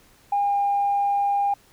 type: tone with pitch glide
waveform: sine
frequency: 810 to 805.3 Hz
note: G#5 to G5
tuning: -43 to +46 cents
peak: -18 dBFS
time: 0.32-1.54 s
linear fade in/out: 5 ms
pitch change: -11 cents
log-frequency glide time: 0.42-0.55 s
effects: tanh soft clip ceiling -14 dBFS + pink hiss -56 dBFS RMS until 1.72 s